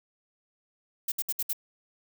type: noise bursts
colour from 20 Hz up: violet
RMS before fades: -29 dBFS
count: 5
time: 1.08-1.531 s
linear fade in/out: 5 ms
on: 39 ms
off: 64 ms
effects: none